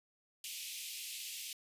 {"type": "high-pass noise", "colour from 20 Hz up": "pink", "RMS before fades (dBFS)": -44, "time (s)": [0.44, 1.53], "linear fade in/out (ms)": 2, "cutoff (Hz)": 2400, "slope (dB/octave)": 48, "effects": ["resampled to 32000 Hz"]}